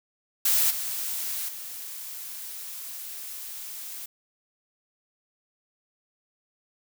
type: noise with level steps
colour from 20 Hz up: blue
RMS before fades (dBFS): -22 / -31 / -38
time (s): 0.45-4.06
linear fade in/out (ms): 5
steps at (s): 0.7 / 1.48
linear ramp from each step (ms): 10
effects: none